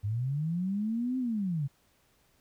sine linear two-way sweep, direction up then down, 97.7 to 261.6 to 131.4 Hz, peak -28 dBFS, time 0.03-1.68 s, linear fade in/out 20 ms, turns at 1.18 s, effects pink hiss -68 dBFS RMS until 2.4 s

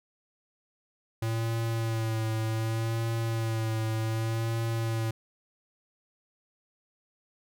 square tone with vibrato, 112.6 Hz, A2, 40 cents sharp, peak -28 dBFS, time 1.22-5.11 s, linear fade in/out 5 ms, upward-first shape sine, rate 0.66 Hz, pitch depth 29 cents each way, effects none

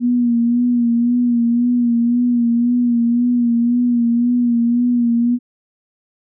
sine tone with vibrato, 239.2 Hz, A#3, 45 cents sharp, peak -12 dBFS, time 0-5.39 s, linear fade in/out 50 ms, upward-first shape sine, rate 1.9 Hz, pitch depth 40 cents each way, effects none

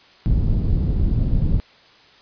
pink low-pass noise, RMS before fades -18 dBFS, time 0.26-1.6 s, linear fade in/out 0 ms, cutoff 150 Hz, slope 12 dB/octave, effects white hiss -50 dBFS RMS until 2.21 s + resampled to 11025 Hz

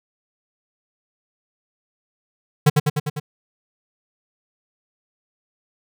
square tone with echo, 150 Hz, D3, 37 cents sharp, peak -10 dBFS, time 2.66-2.7 s, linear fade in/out 10 ms, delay 100 ms, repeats 5, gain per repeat -3 dB, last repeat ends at 3.2 s, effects none

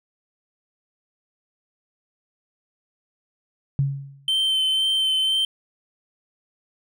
sine tone with exponential decay, 138.7 Hz, C#3, 1 cent sharp, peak -15 dBFS, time 3.79-4.3 s, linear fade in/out 0 ms, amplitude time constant 110 ms
triangle tone with vibrato, 3095 Hz, G7, 23 cents flat, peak -17 dBFS, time 4.28-5.45 s, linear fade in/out 2 ms, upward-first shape sine, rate 2 Hz, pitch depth 16 cents each way
effects none

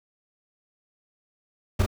brown noise with echo, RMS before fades -20 dBFS, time 1.79-1.83 s, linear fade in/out 10 ms, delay 33 ms, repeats 1, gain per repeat -3 dB, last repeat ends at 1.863 s, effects none

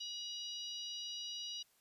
harmonic tone with a mistuned harmonic, 958 Hz, A#5, 47 cents sharp, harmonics 3 / 4 / 5 / 6, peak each -45 / -47 / -49 / -51 dBFS, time 0-1.63 s, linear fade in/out 10 ms, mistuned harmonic 3, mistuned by +19 cents, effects white hiss -72 dBFS RMS until 1.8 s + resampled to 32000 Hz

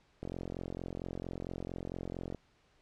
click train, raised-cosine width 2 ms, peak -26 dBFS, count 95, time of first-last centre 0.23-2.347 s, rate 44.4 Hz, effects pink hiss -69 dBFS RMS until 2.81 s + low-pass 5000 Hz 12 dB/octave

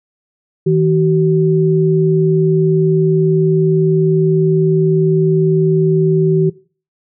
sine tone pair together, 159.69 / 379.8 Hz, D#3 / F#4, +45 / +45 cents, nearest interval octave + minor third, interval 1500 cents, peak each -12 dBFS, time 0.66-6.5 s, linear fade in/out 10 ms, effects noise-tail reverb RT60 0.4 s tail -21 dB re dry

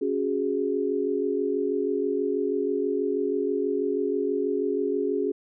sine chord, C# suspended fourth, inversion none, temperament just, 277.2 / 369.6 / 415.8 Hz, C#4 / F#4 / G#4, 0 / -2 / +2 cents, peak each -29 / -28 / -26 dBFS, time 0.01-5.32 s, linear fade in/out 10 ms, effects none

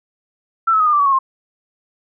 sine tone with pitch steps, 1338 / 1294.7 / 1252.7 / 1212.2 / 1172.9 / 1134.9 / 1098.2 / 1062.6 Hz, E6 / E6 / D#6 / D#6 / D6 / C#6 / C#6 / C6, +25 / -32 / +11 / -46 / -3 / +40 / -17 / +26 cents, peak -11 dBFS, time 0.67-1.19 s, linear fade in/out 10 ms, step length 65 ms, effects none

